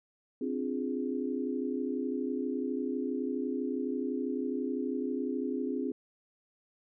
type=chord; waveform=sine; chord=D half-diminished seventh; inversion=third; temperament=equal; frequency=261.6 / 293.7 / 349.2 / 415.3 Hz; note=C4 / D4 / F4 / Ab4; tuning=0 / 0 / 0 / 0 cents; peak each=-33 / -38 / -38 / -37 dBFS; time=0.41-5.92 s; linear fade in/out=5 ms; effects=none